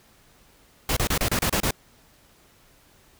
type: noise bursts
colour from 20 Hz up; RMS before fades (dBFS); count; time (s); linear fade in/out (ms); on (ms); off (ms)
pink; -23; 8; 0.89-1.708; 2; 76; 30
effects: pink hiss -57 dBFS RMS until 3.19 s